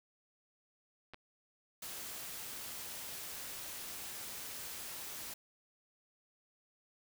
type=clicks; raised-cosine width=0.3 ms; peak=-33 dBFS; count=2; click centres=1.136 / 1.144 s
type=noise; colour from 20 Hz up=white; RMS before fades=-45 dBFS; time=1.82-5.34 s; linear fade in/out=5 ms
effects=none